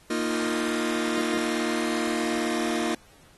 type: chord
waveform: sawtooth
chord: Bb suspended fourth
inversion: none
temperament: just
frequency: 233.1 / 310.8 / 349.6 Hz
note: Bb3 / Eb4 / F4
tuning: 0 / -2 / +2 cents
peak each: -25 dBFS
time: 0.1-2.95 s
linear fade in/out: 5 ms
effects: pink hiss -56 dBFS RMS until 3.37 s + AAC 32 kbps